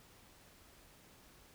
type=silence; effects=pink hiss -62 dBFS RMS until 1.54 s